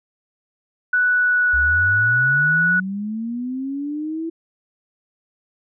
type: tone with pitch glide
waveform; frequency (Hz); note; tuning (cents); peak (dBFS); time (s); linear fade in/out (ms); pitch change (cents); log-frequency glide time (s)
sine; 1481 to 1470.8; F#6 to F#6; +1 to -11; -14; 0.93-2.8; 5; -12; 1.05-1.5
type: linear sweep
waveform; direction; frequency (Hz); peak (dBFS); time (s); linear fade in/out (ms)
sine; up; 61.5 to 331.9; -23; 1.53-4.3; 10
effects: none